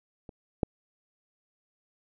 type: clicks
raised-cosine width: 2 ms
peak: -30 / -11 dBFS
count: 2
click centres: 0.292 / 0.632 s
effects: none